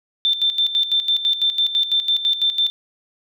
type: tone with tremolo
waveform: sine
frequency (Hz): 3562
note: A7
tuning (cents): +21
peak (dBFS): -14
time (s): 0.25-2.7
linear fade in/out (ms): 0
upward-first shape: square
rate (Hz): 6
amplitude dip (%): 70
effects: none

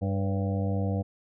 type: harmonic tone with a mistuned harmonic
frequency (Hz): 98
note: G2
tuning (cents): 0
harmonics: 1 / 2 / 3 / 5 / 6 / 7 / 8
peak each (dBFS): -27 / -31 / -37 / -36 / -40 / -40 / -45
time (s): 0.01-1.03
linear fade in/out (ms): 20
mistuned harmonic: 6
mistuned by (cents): -44
effects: none

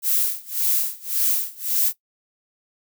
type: noise with tremolo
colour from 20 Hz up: violet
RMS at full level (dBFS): -19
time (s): 0.02-1.93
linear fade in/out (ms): 50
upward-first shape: sine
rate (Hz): 1.8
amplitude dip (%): 95
effects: noise-tail reverb RT60 0.1 s tail -17 dB re dry

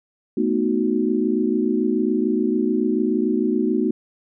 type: chord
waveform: sine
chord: B dominant seventh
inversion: third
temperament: equal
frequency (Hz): 220 / 246.9 / 311.1 / 370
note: A3 / B3 / D#4 / F#4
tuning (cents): 0 / 0 / 0 / 0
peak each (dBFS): -23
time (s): 0.37-3.91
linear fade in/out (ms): 5
effects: none

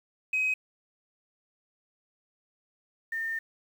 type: tone pair in turn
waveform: sine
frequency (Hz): 2530 / 1813.4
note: D#7 / A#6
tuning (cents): +28 / -48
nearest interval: tritone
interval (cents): 576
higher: first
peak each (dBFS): -23 / -29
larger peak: first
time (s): 0.33-0.54 / 3.12-3.39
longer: second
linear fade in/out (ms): 5
effects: tanh soft clip ceiling -21 dBFS + 9-bit

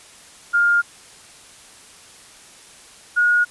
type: tone pair in turn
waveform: sine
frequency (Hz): 1409 / 1442.8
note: F6 / F#6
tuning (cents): +15 / -44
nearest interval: unison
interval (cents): 41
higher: second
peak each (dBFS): -13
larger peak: neither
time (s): 0.53-0.82 / 3.16-3.45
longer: neither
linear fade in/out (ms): 20
effects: white hiss -45 dBFS RMS until 3.5 s + resampled to 24000 Hz

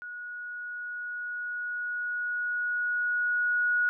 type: tone with level ramp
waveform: sine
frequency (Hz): 1456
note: F#6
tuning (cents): -28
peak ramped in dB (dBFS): -37 to -22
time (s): 0.02-3.89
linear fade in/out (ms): 0
effects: none

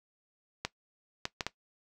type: clicks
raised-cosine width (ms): 0.2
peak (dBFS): -14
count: 4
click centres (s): 0.65 / 1.254 / 1.408 / 1.466
effects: noise-tail reverb RT60 0.1 s tail -17 dB re dry

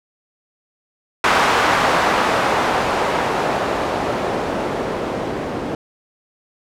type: noise with low-pass filter sweep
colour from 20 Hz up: blue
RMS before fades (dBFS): -19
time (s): 1.24-5.75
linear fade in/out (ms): 2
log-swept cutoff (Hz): 1200 to 400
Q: 0.93
effects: none

